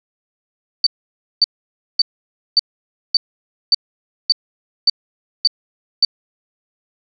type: tone bursts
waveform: sine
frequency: 4577 Hz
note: D8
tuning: 45 cents flat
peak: -8 dBFS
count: 10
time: 0.84-6.05 s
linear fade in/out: 2 ms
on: 26 ms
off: 550 ms
effects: none